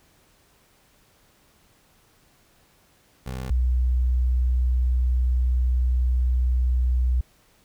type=tone pair in turn; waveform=20% pulse / sine; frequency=64.2 / 62.19 Hz; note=C2 / B1; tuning=-32 / +13 cents; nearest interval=minor second; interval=55 cents; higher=first; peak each=-25 / -18 dBFS; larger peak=second; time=3.26-3.5 / 3.5-7.21 s; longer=second; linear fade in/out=5 ms; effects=pink hiss -60 dBFS RMS until 7.64 s